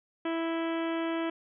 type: harmonic tone with a mistuned harmonic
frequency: 329.6 Hz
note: E4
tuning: in tune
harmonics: 1 / 2 / 3 / 4 / 5 / 6 / 7 / 8 / 9 / 10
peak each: -30 / -36 / -40 / -42 / -44 / -46 / -47 / -48 / -49 / -50 dBFS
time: 0.25-1.3 s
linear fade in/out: 5 ms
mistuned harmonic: 9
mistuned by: +31 cents
effects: none